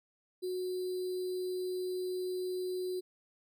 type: tone with sample-and-hold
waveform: sine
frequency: 366.4 Hz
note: F#4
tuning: 17 cents flat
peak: -33 dBFS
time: 0.42-3.01 s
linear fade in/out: 20 ms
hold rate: 4410 Hz
effects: none